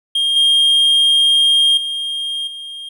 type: tone with level steps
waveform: triangle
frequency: 3222 Hz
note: G7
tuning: 47 cents sharp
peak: -12 / -8 / -18 / -26 dBFS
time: 0.15-2.89 s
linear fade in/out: 5 ms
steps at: 0.36 / 1.77 / 2.47 s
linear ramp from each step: 5 ms
effects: none